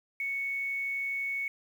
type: tone with quantisation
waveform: sine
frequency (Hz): 2217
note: C#7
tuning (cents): 0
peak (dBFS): -30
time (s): 0.2-1.48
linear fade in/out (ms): 2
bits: 9
effects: none